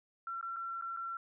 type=tone with dropouts; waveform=sine; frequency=1357 Hz; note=E6; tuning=50 cents sharp; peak=-37 dBFS; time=0.27-1.17 s; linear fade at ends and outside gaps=2 ms; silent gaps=0.412-0.427 / 0.562-0.566 / 0.813-0.822 / 0.965-0.971 s; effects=none